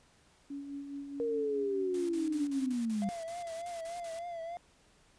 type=tone with tremolo; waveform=sine; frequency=281.6 Hz; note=C#4; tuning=27 cents sharp; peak=-37 dBFS; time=0.5-2.74 s; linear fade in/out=5 ms; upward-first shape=sine; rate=4.8 Hz; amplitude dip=45%
type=linear sweep; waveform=sine; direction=down; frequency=471.9 to 194.9 Hz; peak=-30 dBFS; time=1.2-3.09 s; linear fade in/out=0 ms
type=noise bursts; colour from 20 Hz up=white; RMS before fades=-50 dBFS; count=12; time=1.94-4.191 s; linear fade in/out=2 ms; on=150 ms; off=41 ms
type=tone with vibrato; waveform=triangle; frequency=678 Hz; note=E5; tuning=49 cents sharp; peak=-36 dBFS; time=3.02-4.57 s; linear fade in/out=0 ms; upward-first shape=triangle; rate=3.4 Hz; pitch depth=73 cents each way
effects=pink hiss -65 dBFS RMS until 5.18 s + resampled to 22050 Hz